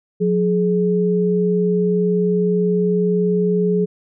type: tone pair together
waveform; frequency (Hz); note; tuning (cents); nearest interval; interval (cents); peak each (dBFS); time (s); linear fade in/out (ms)
sine; 179.8 / 421.6; F#3 / G#4; -49 / +26; octave + minor third; 1475; -17; 0.2-3.86; 20
effects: none